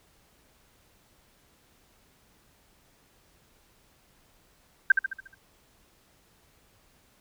sine tone with echo, 1568 Hz, G6, in tune, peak -12 dBFS, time 4.9-4.92 s, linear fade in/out 5 ms, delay 71 ms, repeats 6, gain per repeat -6 dB, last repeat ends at 5.346 s, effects pink hiss -63 dBFS RMS until 7.2 s

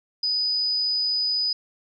sine tone, 4978 Hz, D#8, in tune, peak -21 dBFS, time 0.23-1.53 s, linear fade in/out 5 ms, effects none

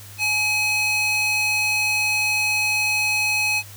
square tone with high-pass filter, 846 Hz, G#5, 32 cents sharp, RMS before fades -21 dBFS, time 0.18-3.63 s, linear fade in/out 50 ms, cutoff 2100 Hz, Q 2.4, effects added 101 Hz sine -41 dBFS peak until 3.76 s + white hiss -43 dBFS RMS until 3.76 s

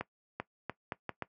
accelerating click train, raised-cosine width 0.5 ms, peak -20 dBFS, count 6, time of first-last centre 0.01-1.223 s, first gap 390 ms, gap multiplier 0.76, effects noise-tail reverb RT60 0.1 s tail -18 dB re dry + high-pass 100 Hz 12 dB/octave

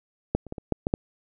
clicks, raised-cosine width 2 ms, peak -8 / -27 / -19 / -22 / -9 / -11 / -8 dBFS, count 7, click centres 0.35 / 0.467 / 0.524 / 0.582 / 0.723 / 0.869 / 0.939 s, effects none

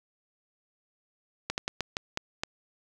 slowing click train, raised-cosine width 0.2 ms, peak -12 dBFS, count 7, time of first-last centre 1.5-2.435 s, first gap 79 ms, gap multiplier 1.27, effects none

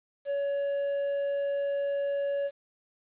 triangle tone, 563 Hz, C#5, 27 cents sharp, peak -25 dBFS, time 0.25-2.51 s, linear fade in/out 50 ms, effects resampled to 8000 Hz + 10-bit

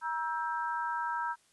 sine chord, E diminished, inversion second, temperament just, 949.3 / 1318.5 / 1582.2 Hz, Bb5 / E6 / G6, +31 / 0 / +16 cents, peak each -33 / -37 / -38 dBFS, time 0.01-1.36 s, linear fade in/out 50 ms, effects white hiss -67 dBFS RMS until 1.52 s + resampled to 24000 Hz

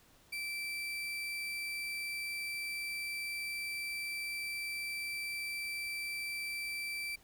35% pulse tone, 2333 Hz, D7, 12 cents flat, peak -35 dBFS, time 0.32-7.16 s, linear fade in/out 10 ms, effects pink hiss -64 dBFS RMS until 7.23 s

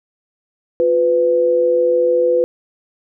sine tone pair together, 353.6 / 500 Hz, F4 / B4, +22 / +21 cents, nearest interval tritone, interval 599 cents, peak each -19 / -12 dBFS, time 0.8-2.44 s, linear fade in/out 0 ms, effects none

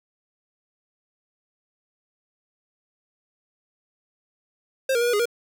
square tone with pitch steps, 530 / 470.4 / 478.7 / 483.4 / 412.7 / 474.4 Hz, C5 / A#4 / A#4 / B4 / G#4 / A#4, +22 / +16 / +46 / -37 / -11 / +30 cents, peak -20 dBFS, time 4.89-5.256 s, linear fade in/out 5 ms, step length 61 ms, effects none

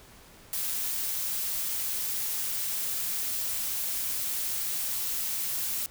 blue noise, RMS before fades -31 dBFS, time 0.53-5.86 s, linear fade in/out 0 ms, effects pink hiss -53 dBFS RMS until 5.9 s

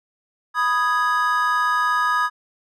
triangle chord, G# minor, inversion first, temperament equal, 987.8 / 1244.5 / 1661.2 Hz, B5 / D#6 / G#6, 0 / 0 / 0 cents, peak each -22 / -18 / -21 dBFS, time 0.54-2.3 s, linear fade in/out 50 ms, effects none

